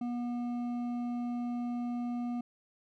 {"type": "tone with hard clipping", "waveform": "triangle", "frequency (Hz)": 241.5, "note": "B3", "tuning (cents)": -39, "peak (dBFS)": -34, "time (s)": [0.01, 2.41], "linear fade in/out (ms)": 5, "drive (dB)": 11, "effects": []}